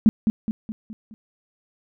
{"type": "tone with echo", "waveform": "sine", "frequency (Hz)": 218.5, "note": "A3", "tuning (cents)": -12, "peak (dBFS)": -9, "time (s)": [0.06, 0.09], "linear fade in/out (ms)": 0, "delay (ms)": 210, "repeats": 5, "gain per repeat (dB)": -6, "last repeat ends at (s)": 1.14, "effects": []}